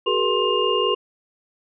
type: tone cluster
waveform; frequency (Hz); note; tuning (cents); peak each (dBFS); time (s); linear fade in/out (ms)
sine; 378.4 / 422.9 / 480.9 / 1056 / 2820; F#4 / G#4 / B4 / C6 / F7; +39 / +31 / -46 / +16 / +16; -24; 0.06-0.95; 10
effects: none